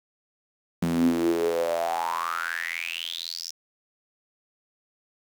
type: tone with high-pass filter sweep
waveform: sawtooth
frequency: 84 Hz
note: E2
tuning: 33 cents sharp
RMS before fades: -27 dBFS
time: 0.82-3.51 s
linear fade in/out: 5 ms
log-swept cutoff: 190 to 5600 Hz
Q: 9.9
effects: 8-bit